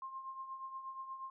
sine tone with tremolo, 1061 Hz, C6, 24 cents sharp, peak -40 dBFS, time 0.02-1.3 s, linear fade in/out 2 ms, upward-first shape triangle, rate 8.4 Hz, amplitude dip 65%, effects none

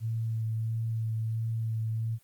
sine tone with vibrato, 112.4 Hz, A2, 37 cents sharp, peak -28 dBFS, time 0-2.19 s, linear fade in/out 50 ms, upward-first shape sine, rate 1.5 Hz, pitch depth 17 cents each way, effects white hiss -65 dBFS RMS until 2.23 s + Opus 48 kbps

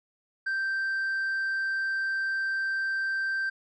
sine tone with tanh clipping, 1566 Hz, G6, 2 cents flat, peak -27 dBFS, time 0.46-3.5 s, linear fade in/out 10 ms, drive 2 dB, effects none

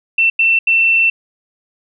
sine tone bursts at uneven times, 2687 Hz, E7, 33 cents sharp, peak -9 dBFS, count 3, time 0.18-0.3 / 0.39-0.59 / 0.67-1.1 s, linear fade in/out 5 ms, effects none

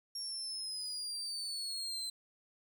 35% pulse exponential sweep, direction down, 5560 to 4062 Hz, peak -36 dBFS, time 0.15-2.1 s, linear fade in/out 5 ms, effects none

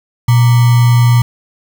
sine tone with sample-and-hold, 120.4 Hz, B2, 44 cents flat, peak -5 dBFS, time 0.28-1.22 s, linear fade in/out 5 ms, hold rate 1050 Hz, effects none

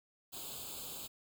white noise with comb filter, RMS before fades -45 dBFS, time 0.32-1.08 s, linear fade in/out 20 ms, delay 0.26 ms, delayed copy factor +0.9, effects none

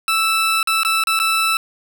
20% pulse tone with dropouts, 1318.5 Hz, E6, in tune, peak -10 dBFS, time 0.08-1.57 s, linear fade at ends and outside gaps 1 ms, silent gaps 0.629-0.673 / 0.833-0.849 / 1.038-1.071 / 1.191-1.199 s, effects none

